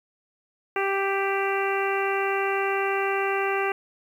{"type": "harmonic tone with a mistuned harmonic", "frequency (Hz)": 392, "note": "G4", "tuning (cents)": 0, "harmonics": [1, 2, 3, 4, 5, 6, 7], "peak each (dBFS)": [-26, -29, -31, -32, -33, -34, -34], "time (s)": [0.76, 3.72], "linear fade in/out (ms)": 2, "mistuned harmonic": 5, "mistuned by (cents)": 16, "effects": ["9-bit"]}